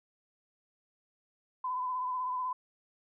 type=tone with vibrato; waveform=sine; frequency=1010 Hz; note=B5; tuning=39 cents sharp; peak=-31 dBFS; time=1.64-2.53 s; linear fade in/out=5 ms; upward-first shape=sine; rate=16 Hz; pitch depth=31 cents each way; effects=none